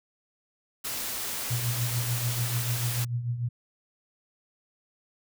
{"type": "noise", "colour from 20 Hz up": "white", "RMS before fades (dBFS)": -33, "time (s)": [0.84, 3.05], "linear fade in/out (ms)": 10}
{"type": "tone with tremolo", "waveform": "sine", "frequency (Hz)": 120.1, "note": "B2", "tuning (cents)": -48, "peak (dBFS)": -24, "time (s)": [1.5, 3.49], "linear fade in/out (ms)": 10, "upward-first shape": "triangle", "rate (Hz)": 6.8, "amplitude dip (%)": 70}
{"effects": []}